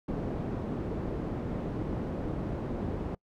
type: low-pass noise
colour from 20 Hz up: white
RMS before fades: -34 dBFS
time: 0.08-3.15 s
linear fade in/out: 5 ms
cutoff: 340 Hz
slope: 12 dB/octave
effects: noise-tail reverb RT60 0.1 s tail -26 dB re dry